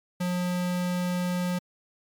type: tone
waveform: square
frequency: 179 Hz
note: F3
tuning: 43 cents sharp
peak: -26 dBFS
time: 0.2-1.59 s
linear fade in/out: 10 ms
effects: MP3 96 kbps